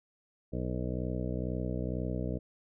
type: harmonic tone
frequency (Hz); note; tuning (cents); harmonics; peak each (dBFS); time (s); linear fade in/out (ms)
62.1; B1; +10; 1 / 2 / 3 / 4 / 5 / 7 / 8 / 9 / 10; -37 / -37 / -38 / -41 / -41 / -43 / -43 / -46 / -46; 0.52-2.39; 20
effects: none